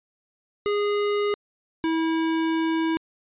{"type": "tone pair in turn", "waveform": "square", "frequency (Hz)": [412, 324.4], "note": ["G#4", "E4"], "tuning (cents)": [-14, -28], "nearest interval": "major third", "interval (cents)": 414, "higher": "first", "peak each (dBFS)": -22, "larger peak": "neither", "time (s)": [[0.66, 1.34], [1.84, 2.97]], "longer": "second", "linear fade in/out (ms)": 0, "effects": ["resampled to 8000 Hz"]}